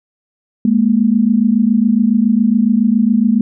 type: tone pair together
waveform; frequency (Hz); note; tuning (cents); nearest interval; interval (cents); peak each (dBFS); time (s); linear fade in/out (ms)
sine; 209.4 / 236.6; G#3 / A#3; +15 / +26; major second; 211; -12; 0.65-3.41; 2
effects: none